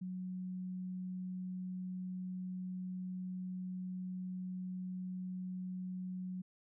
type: tone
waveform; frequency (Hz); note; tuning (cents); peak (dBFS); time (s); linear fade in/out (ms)
sine; 183.9; F#3; -10; -39; 0.01-6.42; 10
effects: none